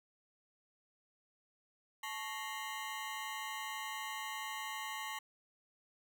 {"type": "ring-modulated tone", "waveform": "20% pulse", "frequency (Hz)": 987.8, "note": "B5", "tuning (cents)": 0, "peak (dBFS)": -32, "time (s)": [2.03, 5.19], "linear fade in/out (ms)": 5, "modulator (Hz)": 116, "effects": []}